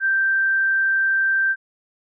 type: tone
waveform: sine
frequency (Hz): 1568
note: G6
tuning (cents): 0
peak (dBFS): -16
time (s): 0-1.56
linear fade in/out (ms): 50
effects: none